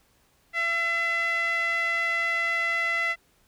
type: tone with band-pass filter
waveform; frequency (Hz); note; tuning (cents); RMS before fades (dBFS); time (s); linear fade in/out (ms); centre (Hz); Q
sawtooth; 674; E5; +38; -26; 0.53-3.16; 50; 2000; 4.4
effects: pink hiss -64 dBFS RMS until 3.47 s